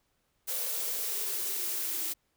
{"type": "noise with high-pass filter sweep", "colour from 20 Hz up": "blue", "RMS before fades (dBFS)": -33, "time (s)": [0.47, 2.14], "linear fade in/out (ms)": 20, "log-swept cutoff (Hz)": [520, 310], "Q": 8.1, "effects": ["pink hiss -75 dBFS RMS until 2.36 s"]}